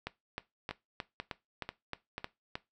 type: two click trains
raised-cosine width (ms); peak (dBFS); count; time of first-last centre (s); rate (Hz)
0.3; -20 / -21; 9 / 4; 0.07-2.554 / 0.71-2.181; 3.22 / 2.04
effects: noise-tail reverb RT60 0.2 s tail -18 dB re dry